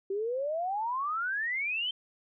sine exponential sweep, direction up, 380.5 to 3136 Hz, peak -29 dBFS, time 0.1-1.91 s, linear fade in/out 5 ms, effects none

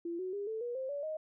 sine tone with pitch steps, 340.2 / 371 / 404.6 / 441.2 / 481.1 / 524.7 / 572.1 / 623.9 Hz, F4 / F#4 / G#4 / A4 / B4 / C5 / D5 / D#5, -45 / +5 / -45 / +5 / -45 / +5 / -45 / +5 cents, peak -35 dBFS, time 0.05-1.17 s, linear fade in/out 5 ms, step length 140 ms, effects none

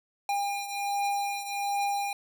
square beating tone pair, 805 / 806.3 Hz, G5 / G5, +46 / +49 cents, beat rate 1.3 Hz, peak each -30 / -35 dBFS, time 0.29-2.13 s, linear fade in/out 2 ms, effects none

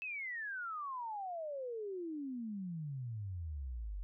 sine exponential sweep, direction down, 2637 to 45.47 Hz, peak -39 dBFS, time 0.02-4.03 s, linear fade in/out 0 ms, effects none

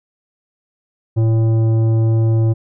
sine tone with tanh clipping, 112.4 Hz, A2, 37 cents sharp, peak -13 dBFS, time 1.16-2.54 s, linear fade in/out 20 ms, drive 11 dB, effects none

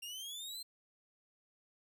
sawtooth exponential sweep, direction up, 2764 to 4186 Hz, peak -40 dBFS, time 0.02-0.63 s, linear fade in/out 10 ms, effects none

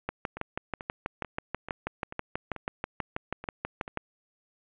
two click trains, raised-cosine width 0.5 ms, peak -15 / -23 dBFS, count 25 / 9, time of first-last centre 0.09-3.973 / 0.37-3.879 s, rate 6.18 / 2.28 Hz, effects resampled to 8000 Hz + 9-bit

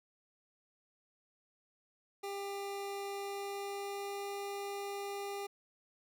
25% pulse tone with pitch glide, 398.7 to 401 Hz, G4 to G4, +29 to +39 cents, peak -35 dBFS, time 2.23-5.47 s, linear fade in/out 10 ms, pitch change +10 cents, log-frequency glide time 3.08-4.31 s, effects none

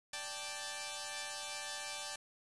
5% pulse chord, D suspended fourth, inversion none, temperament equal, 587.3 / 784 / 880 Hz, D5 / G5 / A5, 0 / 0 / 0 cents, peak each -34 dBFS, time 0.13-2.16 s, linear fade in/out 5 ms, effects resampled to 24000 Hz + 9-bit

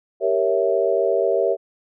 sine chord, G diminished seventh, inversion none, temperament equal, 392 / 466.2 / 554.4 / 659.3 Hz, G4 / Bb4 / Db5 / Fb5, 0 / 0 / 0 / 0 cents, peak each -22 dBFS, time 0.2-1.57 s, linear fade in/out 50 ms, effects none

